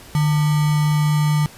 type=tone with sample-and-hold; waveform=sine; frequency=150.8 Hz; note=D3; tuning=46 cents sharp; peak=-14 dBFS; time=0.15-1.46 s; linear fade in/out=0 ms; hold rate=1050 Hz; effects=pink hiss -42 dBFS RMS until 1.57 s + resampled to 32000 Hz